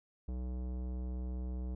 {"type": "tone with tanh clipping", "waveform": "sine", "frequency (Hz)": 62.4, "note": "B1", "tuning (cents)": 19, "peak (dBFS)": -38, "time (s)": [0.28, 1.75], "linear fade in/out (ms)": 5, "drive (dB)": 17, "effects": []}